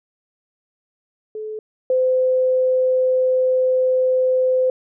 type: tone pair in turn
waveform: sine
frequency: 431.6 / 513.1 Hz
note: A4 / C5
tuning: -33 / -34 cents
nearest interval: minor third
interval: 299 cents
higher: second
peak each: -26 / -14 dBFS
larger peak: second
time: 1.35-1.59 / 1.9-4.7 s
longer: second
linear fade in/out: 2 ms
effects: none